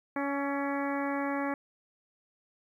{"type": "harmonic tone with a mistuned harmonic", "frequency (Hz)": 280.7, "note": "C#4", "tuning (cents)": 22, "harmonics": [1, 2, 3, 4, 5, 6, 7, 8], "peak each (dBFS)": [-32, -36, -37, -39, -43, -41, -43, -45], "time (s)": [0.16, 1.54], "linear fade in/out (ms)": 2, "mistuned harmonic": 5, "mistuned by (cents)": -36, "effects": ["11-bit"]}